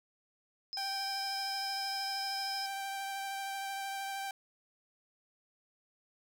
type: tone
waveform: sine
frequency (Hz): 5100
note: D#8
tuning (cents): +42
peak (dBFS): -37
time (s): 0.73-2.66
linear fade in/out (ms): 0
type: tone with vibrato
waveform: sawtooth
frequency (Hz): 784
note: G5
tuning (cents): 0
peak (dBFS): -33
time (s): 0.77-4.31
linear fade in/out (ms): 2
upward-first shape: triangle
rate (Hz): 13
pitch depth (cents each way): 15
effects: none